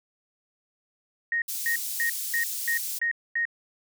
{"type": "tone bursts", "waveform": "sine", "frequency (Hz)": 1864.7, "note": "A#6", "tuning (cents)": 0, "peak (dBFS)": -23, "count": 7, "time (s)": [1.32, 3.453], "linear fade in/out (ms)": 2, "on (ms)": 99, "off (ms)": 240}
{"type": "high-pass noise", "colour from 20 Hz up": "white", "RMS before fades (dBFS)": -32, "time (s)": [1.48, 2.99], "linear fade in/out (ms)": 10, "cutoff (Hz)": 5100, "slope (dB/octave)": 12}
{"effects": []}